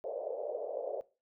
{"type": "band-pass noise", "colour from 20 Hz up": "white", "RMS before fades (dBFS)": -38, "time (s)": [0.04, 1.01], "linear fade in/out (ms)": 0, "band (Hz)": [470, 610], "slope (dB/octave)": 48, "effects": ["noise-tail reverb RT60 0.3 s tail -19 dB re dry"]}